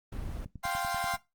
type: noise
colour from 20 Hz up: brown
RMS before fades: -37 dBFS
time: 0.12-0.45 s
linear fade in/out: 5 ms
type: click train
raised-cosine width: 5 ms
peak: -30 dBFS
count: 8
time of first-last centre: 0.46-1.14 s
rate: 10.3 Hz
type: chord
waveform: 30% pulse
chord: F suspended second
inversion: none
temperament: equal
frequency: 698.5 / 784 / 1046.5 Hz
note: F5 / G5 / C6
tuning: 0 / 0 / 0 cents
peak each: -32 dBFS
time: 0.63-1.17 s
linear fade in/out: 20 ms
effects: noise-tail reverb RT60 0.2 s tail -18 dB re dry + Opus 24 kbps